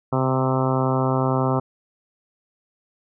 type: harmonic tone with a mistuned harmonic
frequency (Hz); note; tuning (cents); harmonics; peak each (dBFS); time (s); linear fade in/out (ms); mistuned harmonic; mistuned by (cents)
130.81; C3; 0; 1 / 2 / 3 / 4 / 5 / 6 / 7 / 8 / 9 / 10; -22 / -25 / -27 / -28 / -29 / -30 / -30 / -31 / -32 / -32; 0.12-1.6; 10; 1; +23
effects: none